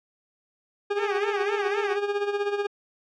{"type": "tone with tremolo", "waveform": "40% pulse", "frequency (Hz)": 407.4, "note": "G#4", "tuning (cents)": -33, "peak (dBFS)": -21, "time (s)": [0.9, 2.67], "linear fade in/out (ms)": 10, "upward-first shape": "sine", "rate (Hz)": 16, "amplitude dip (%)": 65}
{"type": "tone with vibrato", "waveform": "10% pulse", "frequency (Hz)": 410.2, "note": "G#4", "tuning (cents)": -21, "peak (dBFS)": -20, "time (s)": [0.96, 1.98], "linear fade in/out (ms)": 50, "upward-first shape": "sine", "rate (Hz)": 3.9, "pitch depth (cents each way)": 170}
{"effects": ["low-pass 3000 Hz 12 dB/octave"]}